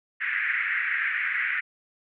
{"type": "band-pass noise", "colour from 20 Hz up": "pink", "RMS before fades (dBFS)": -27, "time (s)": [0.2, 1.61], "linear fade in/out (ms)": 20, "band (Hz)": [1600, 2200], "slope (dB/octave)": 48, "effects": []}